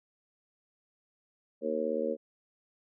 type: harmonic tone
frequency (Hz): 77.78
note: D#2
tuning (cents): 0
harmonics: 3 / 4 / 5 / 6 / 7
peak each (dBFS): -37 / -38 / -38 / -33 / -33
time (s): 1.61-2.17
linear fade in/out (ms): 50
effects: none